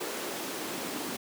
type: noise with high-pass filter sweep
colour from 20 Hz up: pink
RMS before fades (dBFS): -36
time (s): 0-1.17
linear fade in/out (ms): 10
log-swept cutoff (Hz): 380 to 250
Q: 1.9
effects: none